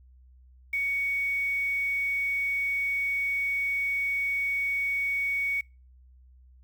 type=tone with quantisation; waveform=sine; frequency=2235 Hz; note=C#7; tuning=14 cents sharp; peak=-25 dBFS; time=0.73-5.61 s; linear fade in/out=5 ms; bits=8; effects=noise-tail reverb RT60 0.3 s tail -25 dB re dry + added 63 Hz sine -52 dBFS peak until 6.63 s